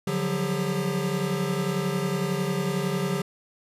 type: tone cluster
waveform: square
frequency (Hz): 146 / 176.7 / 187.8 / 399.8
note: D3 / F3 / F#3 / G4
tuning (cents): -10 / +21 / +26 / +34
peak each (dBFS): -31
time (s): 0.07-3.22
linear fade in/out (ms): 5
effects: resampled to 32000 Hz